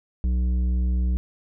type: tone with tanh clipping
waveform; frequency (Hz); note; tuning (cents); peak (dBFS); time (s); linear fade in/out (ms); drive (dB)
sine; 61.74; B1; 0; -21; 0.24-1.17; 0; 9
effects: none